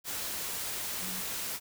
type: tone in noise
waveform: sine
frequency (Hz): 186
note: F#3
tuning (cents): +9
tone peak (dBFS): -43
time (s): 0.99-1.24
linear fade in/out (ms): 50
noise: white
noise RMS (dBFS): -36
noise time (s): 0.04-1.6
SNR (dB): -10
effects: none